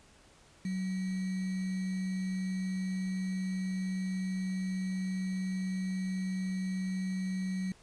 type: tone with sample-and-hold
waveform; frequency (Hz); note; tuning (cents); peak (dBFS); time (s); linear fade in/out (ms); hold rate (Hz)
sine; 187.1; F#3; +20; -31; 0.65-7.72; 2; 2100
effects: pink hiss -60 dBFS RMS until 7.82 s + resampled to 22050 Hz